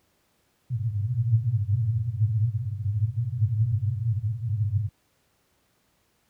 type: band-pass noise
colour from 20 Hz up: white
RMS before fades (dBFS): -25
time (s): 0.7-4.89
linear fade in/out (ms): 10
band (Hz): 100 to 120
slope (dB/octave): 96
effects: pink hiss -68 dBFS RMS until 6.29 s + high-pass 60 Hz 12 dB/octave